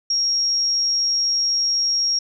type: tone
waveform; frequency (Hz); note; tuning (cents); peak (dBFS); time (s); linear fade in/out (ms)
sine; 5588; F8; 0; -17; 0.1-2.19; 5
effects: none